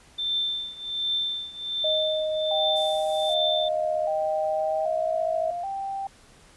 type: tone with tremolo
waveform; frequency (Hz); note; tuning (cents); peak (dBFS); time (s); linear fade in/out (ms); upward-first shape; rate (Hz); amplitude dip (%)
sine; 3559; A7; +19; -22; 0.18-3.69; 10; triangle; 1.3; 90
type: tone with pitch glide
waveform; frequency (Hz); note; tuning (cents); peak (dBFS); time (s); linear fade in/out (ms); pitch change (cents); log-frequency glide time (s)
sine; 622.3 to 645; D#5 to E5; 0 to -38; -24; 1.84-5.51; 5; +62; 4.48-5.26
type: tone with vibrato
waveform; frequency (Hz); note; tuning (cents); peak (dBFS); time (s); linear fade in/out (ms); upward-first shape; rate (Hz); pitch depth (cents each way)
sine; 740; F#5; 0; -28; 2.51-6.07; 2; square; 0.64; 100
type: noise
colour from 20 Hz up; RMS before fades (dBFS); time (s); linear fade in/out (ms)
violet; -39; 2.75-3.35; 20
effects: pink hiss -54 dBFS RMS until 6.56 s + resampled to 24000 Hz